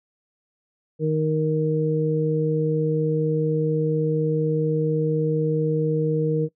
harmonic tone, 155.8 Hz, D#3, 3 cents sharp, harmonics 1 / 2 / 3, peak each -22 / -28 / -22 dBFS, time 0.99-6.49 s, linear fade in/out 50 ms, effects noise-tail reverb RT60 0.1 s tail -21 dB re dry

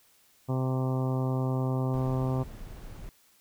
harmonic tone, 130 Hz, C3, 11 cents flat, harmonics 1 / 2 / 3 / 4 / 5 / 6 / 7 / 8 / 9, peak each -27 / -33 / -37 / -39 / -41 / -43 / -44 / -45 / -46 dBFS, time 0.48-2.44 s, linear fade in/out 20 ms
brown noise, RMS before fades -42 dBFS, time 1.94-3.09 s, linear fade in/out 0 ms
effects white hiss -63 dBFS RMS until 3.4 s

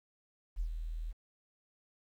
sine tone with ADSR envelope, 40.38 Hz, E1, 35 cents flat, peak -30 dBFS, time 0.56-1.13 s, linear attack 40 ms, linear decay 84 ms, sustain -6 dB, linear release 27 ms, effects 11-bit

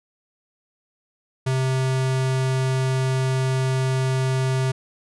square tone, 131.1 Hz, C3, 4 cents sharp, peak -20 dBFS, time 1.46-4.72 s, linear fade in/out 10 ms, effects resampled to 24000 Hz

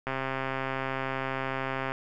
click train, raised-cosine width 0.5 ms, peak -16 dBFS, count 247, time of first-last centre 0.07-1.92 s, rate 133 Hz, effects none

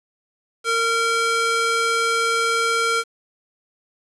square tone with high-pass filter, 459.4 Hz, A#4, 25 cents flat, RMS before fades -20 dBFS, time 0.64-3.04 s, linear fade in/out 50 ms, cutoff 940 Hz, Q 1.8, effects resampled to 24000 Hz + 7-bit

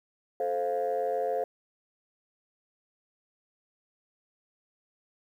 sine chord, F major, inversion first, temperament just, 436.5 / 523.8 / 698.5 Hz, A4 / C5 / F5, -14 / +2 / 0 cents, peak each -31 / -29 / -30 dBFS, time 0.4-1.44 s, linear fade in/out 2 ms, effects tanh soft clip ceiling -21 dBFS + 10-bit

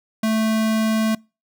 square tone, 220 Hz, A3, in tune, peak -18 dBFS, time 0.23-1.15 s, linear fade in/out 5 ms, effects noise-tail reverb RT60 0.3 s tail -26 dB re dry

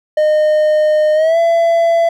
triangle tone with pitch glide, 612 to 671.3 Hz, D#5 to E5, -29 to +31 cents, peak -7 dBFS, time 0.17-2.09 s, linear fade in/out 5 ms, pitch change +160 cents, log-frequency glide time 1.14-1.38 s, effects none

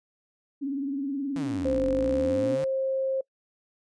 sine tone with vibrato, 277.2 Hz, C#4, in tune, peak -27 dBFS, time 0.61-2.56 s, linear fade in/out 20 ms, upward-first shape triangle, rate 19 Hz, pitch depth 96 cents each way
sawtooth exponential two-way sweep, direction down then up, 174.61 to 42.92 to 153 Hz, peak -30 dBFS, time 1.36-2.64 s, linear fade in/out 0 ms, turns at 1.87 s
sine tone with pitch glide, 523.3 to 532.1 Hz, C5 to C5, 0 to +29 cents, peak -24 dBFS, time 1.65-3.21 s, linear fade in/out 5 ms, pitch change +29 cents, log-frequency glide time 2.39-2.6 s
effects noise-tail reverb RT60 0.1 s tail -24 dB re dry + resampled to 22050 Hz

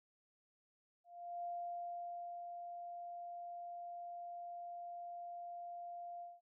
sine tone with ADSR envelope, 697 Hz, F5, 4 cents flat, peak -40 dBFS, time 1.04-6.41 s, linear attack 400 ms, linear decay 1000 ms, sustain -5 dB, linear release 200 ms, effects none

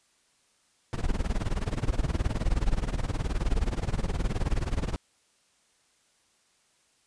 brown noise with tremolo, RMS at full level -24 dBFS, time 0.93-4.96 s, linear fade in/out 0 ms, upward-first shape sine, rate 19 Hz, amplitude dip 90%, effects white hiss -67 dBFS RMS until 7.06 s + resampled to 22050 Hz

